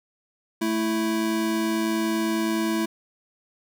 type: tone pair together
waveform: square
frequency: 220 / 329.6 Hz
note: A3 / E4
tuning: 0 / 0 cents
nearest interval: perfect fifth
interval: 700 cents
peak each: -27 / -25 dBFS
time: 0.61-2.86 s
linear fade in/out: 10 ms
effects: none